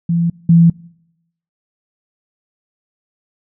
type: tone pair in turn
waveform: sine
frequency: 169.4 / 167.94 Hz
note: E3 / E3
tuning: +48 / +33 cents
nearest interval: unison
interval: 15 cents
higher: first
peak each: -12 / -5 dBFS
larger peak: second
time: 0.09-0.3 / 0.49-0.7 s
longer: neither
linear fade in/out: 5 ms
effects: noise-tail reverb RT60 0.8 s tail -24 dB re dry